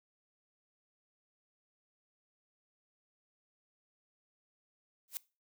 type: noise with exponential growth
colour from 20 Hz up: blue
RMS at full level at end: -34 dBFS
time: 5.08-5.17 s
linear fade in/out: 0 ms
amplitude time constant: 18 ms
effects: noise-tail reverb RT60 0.3 s tail -21 dB re dry